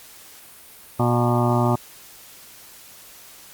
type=harmonic tone with a mistuned harmonic; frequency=120.7 Hz; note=B2; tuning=39 cents flat; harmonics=1 / 2 / 3 / 5 / 6 / 7 / 8 / 9 / 10; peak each=-20 / -23 / -25 / -27 / -28 / -28 / -29 / -30 / -30 dBFS; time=0.99-1.76 s; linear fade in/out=10 ms; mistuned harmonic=8; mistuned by=-58 cents; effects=white hiss -45 dBFS RMS until 3.53 s + Opus 48 kbps